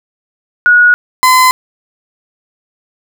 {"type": "tone pair in turn", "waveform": ["sine", "35% pulse"], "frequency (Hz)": [1455, 1021.1], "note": ["F#6", "C6"], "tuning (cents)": [-29, -43], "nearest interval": "tritone", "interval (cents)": 614, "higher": "first", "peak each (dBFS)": -3, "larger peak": "neither", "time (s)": [[0.66, 0.94], [1.23, 1.51]], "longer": "neither", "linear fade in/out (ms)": 0, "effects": []}